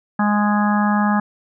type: harmonic tone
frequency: 207.7 Hz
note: G#3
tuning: in tune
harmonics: 1 / 3 / 4 / 5 / 6 / 7 / 8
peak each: -16 / -30 / -22 / -27 / -25 / -35 / -26 dBFS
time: 0.19-1.2 s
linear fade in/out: 5 ms
effects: none